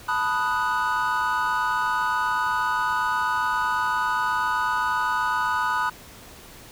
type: chord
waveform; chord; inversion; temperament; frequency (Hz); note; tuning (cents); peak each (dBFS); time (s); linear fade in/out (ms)
triangle; B dominant seventh; third; equal; 880 / 987.8 / 1244.5 / 1480; A5 / B5 / D#6 / F#6; 0 / 0 / 0 / 0; -28 / -24 / -25 / -25; 0.08-5.9; 10
effects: pink hiss -45 dBFS RMS until 6.71 s